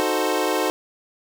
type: chord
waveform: 25% pulse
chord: D# diminished seventh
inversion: none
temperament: equal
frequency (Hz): 311.1 / 370 / 440 / 523.3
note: D#4 / F#4 / A4 / C5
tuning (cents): 0 / 0 / 0 / 0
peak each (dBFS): -22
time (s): 0-0.7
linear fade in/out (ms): 0
effects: none